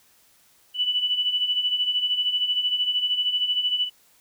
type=beating tone pair; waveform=sine; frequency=2960 / 2973 Hz; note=F#7 / F#7; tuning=0 / +8 cents; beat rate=13 Hz; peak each=-28 / -22 dBFS; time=0.74-3.9 s; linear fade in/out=50 ms; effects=white hiss -59 dBFS RMS until 4.2 s